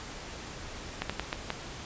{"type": "slowing click train", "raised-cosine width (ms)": 0.3, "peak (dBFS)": -14, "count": 5, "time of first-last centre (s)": [1.02, 1.504], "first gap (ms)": 76, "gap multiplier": 1.32, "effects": ["pink hiss -42 dBFS RMS until 1.85 s", "resampled to 16000 Hz"]}